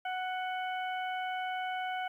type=harmonic tone with a mistuned harmonic; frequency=740 Hz; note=F#5; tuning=in tune; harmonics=1 / 2 / 3 / 4; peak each=-34 / -40 / -44 / -46 dBFS; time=0.05-2.08 s; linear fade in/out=5 ms; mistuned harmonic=4; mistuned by=+21 cents; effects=11-bit